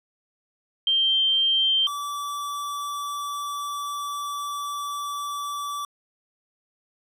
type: tone pair in turn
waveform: sine / square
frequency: 3149 / 1156.6 Hz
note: G7 / D6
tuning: +7 / -27 cents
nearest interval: octave + perfect fourth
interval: 1734 cents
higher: first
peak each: -18 / -29 dBFS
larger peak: first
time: 0.87-1.87 / 1.87-5.85 s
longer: second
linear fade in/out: 2 ms
effects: resampled to 32000 Hz